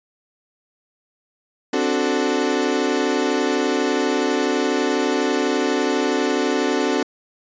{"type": "chord", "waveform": "35% pulse", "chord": "D dominant seventh", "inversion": "third", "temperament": "equal", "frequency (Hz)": [261.6, 293.7, 370, 440], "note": ["C4", "D4", "F#4", "A4"], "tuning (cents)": [0, 0, 0, 0], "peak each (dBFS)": -22, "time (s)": [1.73, 7.03], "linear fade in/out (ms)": 5, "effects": ["resampled to 16000 Hz"]}